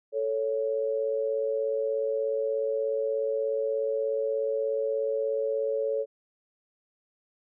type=tone pair together; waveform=sine; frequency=440 / 556.7 Hz; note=A4 / C#5; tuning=0 / +7 cents; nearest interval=major third; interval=407 cents; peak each=-28 dBFS; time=0.12-6.06 s; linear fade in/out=50 ms; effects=none